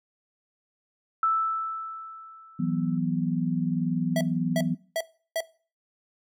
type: tone with exponential decay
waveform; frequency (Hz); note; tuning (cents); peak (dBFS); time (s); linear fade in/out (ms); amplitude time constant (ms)
sine; 1318.5; E6; 0; -19; 1.23-2.98; 2; 380
type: chord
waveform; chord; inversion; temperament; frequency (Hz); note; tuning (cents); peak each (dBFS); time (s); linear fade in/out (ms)
sine; E suspended second; none; equal; 164.81 / 185 / 246.9; E3 / F#3 / B3; 0 / 0 / 0; -28; 2.59-4.75; 10
type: tone bursts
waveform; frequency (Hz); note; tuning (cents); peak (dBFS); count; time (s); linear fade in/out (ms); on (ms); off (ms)
square; 655; E5; -11; -25; 4; 4.16-5.406; 2; 49; 350
effects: noise-tail reverb RT60 0.4 s tail -20 dB re dry